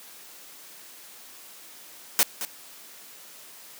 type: noise with echo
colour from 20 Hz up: white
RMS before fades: -19 dBFS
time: 2.19-2.23 s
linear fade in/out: 0 ms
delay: 220 ms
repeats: 1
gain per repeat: -12 dB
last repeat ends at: 2.45 s
effects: white hiss -47 dBFS RMS until 3.79 s + high-pass 200 Hz 12 dB/octave